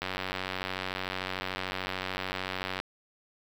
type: click train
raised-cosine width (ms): 0.3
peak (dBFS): -16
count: 261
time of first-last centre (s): 0.02-2.801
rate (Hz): 93.5
effects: 7-bit